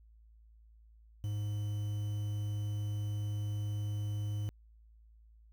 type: tone with quantisation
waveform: triangle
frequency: 104.1 Hz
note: G#2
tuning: 5 cents sharp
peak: -31 dBFS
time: 1.24-4.49 s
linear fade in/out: 0 ms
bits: 9
effects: added 55 Hz sine -57 dBFS peak until 5.52 s